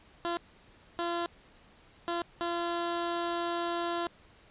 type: tone bursts at uneven times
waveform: 15% pulse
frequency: 342.7 Hz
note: F4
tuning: 33 cents flat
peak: -24 dBFS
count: 4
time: 0.25-0.37 / 0.99-1.26 / 2.08-2.22 / 2.41-4.07 s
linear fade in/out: 0 ms
effects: pink hiss -59 dBFS RMS until 4.5 s + resampled to 8000 Hz